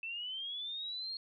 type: linear sweep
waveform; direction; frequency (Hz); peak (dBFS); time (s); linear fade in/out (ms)
sine; up; 2637 to 4286; -38; 0.03-1.17; 2
effects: none